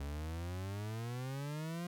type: exponential sweep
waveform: 40% pulse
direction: up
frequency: 69.3 to 177.2 Hz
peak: -38 dBFS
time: 0-1.87 s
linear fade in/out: 5 ms
effects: none